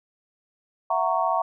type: chord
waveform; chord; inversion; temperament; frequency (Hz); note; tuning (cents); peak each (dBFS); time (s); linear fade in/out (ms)
sine; F# dominant seventh; third; just; 666 / 740 / 925 / 1110; E5 / F#5 / A#5 / C#6; +18 / 0 / -14 / +2; -26; 0.9-1.42; 5
effects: none